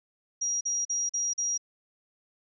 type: tone bursts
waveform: sine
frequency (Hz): 5720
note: F8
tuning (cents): +41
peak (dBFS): -26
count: 5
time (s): 0.41-1.578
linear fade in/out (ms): 10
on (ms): 200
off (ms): 42
effects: none

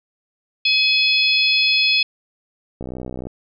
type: harmonic tone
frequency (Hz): 847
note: G#5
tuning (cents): +34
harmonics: 3 / 4 / 5 / 6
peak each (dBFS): -17 / -19 / -21 / -23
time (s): 0.65-2.03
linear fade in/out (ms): 5
type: click train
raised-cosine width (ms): 2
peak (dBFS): -17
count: 30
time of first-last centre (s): 2.81-3.27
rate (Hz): 63.1
effects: none

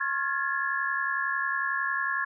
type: tone cluster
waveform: sine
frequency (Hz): 1082 / 1393 / 1674 / 1745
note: C#6 / F6 / G#6 / A6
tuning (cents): -42 / -5 / +13 / -15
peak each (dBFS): -31 / -36 / -29 / -33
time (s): 0-2.25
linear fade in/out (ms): 10
effects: none

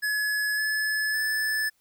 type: tone with pitch steps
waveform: square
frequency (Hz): 1699 / 1719.7 / 1740.7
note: G#6 / A6 / A6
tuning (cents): +39 / -40 / -19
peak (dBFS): -25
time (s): 0.02-1.7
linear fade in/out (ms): 20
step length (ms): 560
effects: white hiss -69 dBFS RMS until 1.8 s

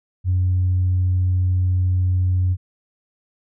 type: tone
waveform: sine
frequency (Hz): 91.4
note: F#2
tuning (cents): -21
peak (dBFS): -14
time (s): 0.24-2.57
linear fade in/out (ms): 50
effects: tanh soft clip ceiling -12 dBFS

